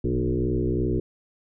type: tone with frequency modulation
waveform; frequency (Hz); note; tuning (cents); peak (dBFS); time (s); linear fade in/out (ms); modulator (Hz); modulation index
sine; 224; A3; +31; -21; 0.04-1; 5; 62.9; 3
effects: none